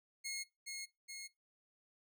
15% pulse tone with echo, 2162 Hz, C#7, 44 cents flat, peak -34 dBFS, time 0.24-0.44 s, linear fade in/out 20 ms, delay 420 ms, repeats 2, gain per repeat -3 dB, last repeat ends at 1.28 s, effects noise-tail reverb RT60 0.2 s tail -19 dB re dry

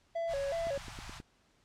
triangle tone with vibrato, 610 Hz, D#5, 34 cents flat, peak -30 dBFS, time 0.15-0.78 s, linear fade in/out 10 ms, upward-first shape square, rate 2.7 Hz, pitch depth 160 cents each way
pink band-stop noise, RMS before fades -46 dBFS, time 0.27-1.22 s, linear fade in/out 50 ms, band 160 to 690 Hz, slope 48 dB/octave
click train, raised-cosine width 3 ms, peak -33 dBFS, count 6, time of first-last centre 0.67-1.201 s, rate 9.41 Hz
effects pink hiss -69 dBFS RMS until 1.64 s + low-pass 7000 Hz 12 dB/octave

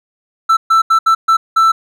triangle tone bursts at uneven times, 1329 Hz, E6, 14 cents sharp, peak -5 dBFS, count 6, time 0.49-0.57 / 0.7-0.82 / 0.9-0.99 / 1.06-1.15 / 1.28-1.37 / 1.56-1.72 s, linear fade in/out 10 ms, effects none

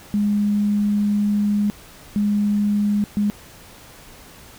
sine tone bursts at uneven times, 206.3 Hz, G#3, 11 cents flat, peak -16 dBFS, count 3, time 0.14-1.7 / 2.16-3.04 / 3.17-3.3 s, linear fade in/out 0 ms, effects pink hiss -44 dBFS RMS until 4.58 s

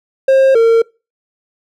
triangle tone pair in turn, 534 / 457.1 Hz, C5 / A#4, +35 / -34 cents, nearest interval minor third, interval 269 cents, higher first, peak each -4 dBFS, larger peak neither, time 0.28-0.55 / 0.55-0.82 s, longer neither, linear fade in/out 5 ms, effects noise-tail reverb RT60 0.3 s tail -25 dB re dry

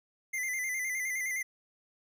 square tone with vibrato, 2051 Hz, C7, 35 cents flat, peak -32 dBFS, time 0.33-1.43 s, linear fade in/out 10 ms, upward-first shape square, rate 9.7 Hz, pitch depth 45 cents each way, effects none

